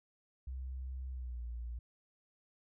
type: tone with pitch glide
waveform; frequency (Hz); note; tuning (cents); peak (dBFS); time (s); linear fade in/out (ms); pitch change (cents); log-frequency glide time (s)
sine; 64.7 to 58.99; C2 to A#1; -19 to +21; -39; 0.47-1.79; 5; -160; 1.09-1.43
effects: none